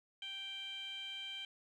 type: tone with band-pass filter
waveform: 15% pulse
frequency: 784 Hz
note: G5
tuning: in tune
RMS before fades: -45 dBFS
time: 0.22-1.45 s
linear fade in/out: 2 ms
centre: 3000 Hz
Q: 6.4
effects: none